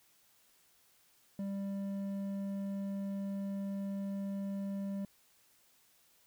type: tone with hard clipping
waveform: sine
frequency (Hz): 197.3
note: G3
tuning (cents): +11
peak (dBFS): -37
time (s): 1.39-5.05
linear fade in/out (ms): 2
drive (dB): 6
effects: white hiss -68 dBFS RMS until 6.26 s